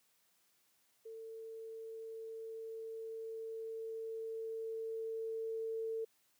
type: tone with level ramp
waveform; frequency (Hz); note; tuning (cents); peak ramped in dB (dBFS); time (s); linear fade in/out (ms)
sine; 448.2; A4; +32; -46 to -36; 1.05-6.05; 10
effects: white hiss -74 dBFS RMS until 6.39 s + high-pass 100 Hz 12 dB/octave